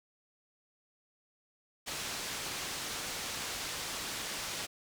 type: low-pass noise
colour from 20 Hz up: white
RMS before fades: -39 dBFS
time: 1.86-4.67 s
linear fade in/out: 20 ms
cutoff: 6600 Hz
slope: 12 dB/octave
effects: none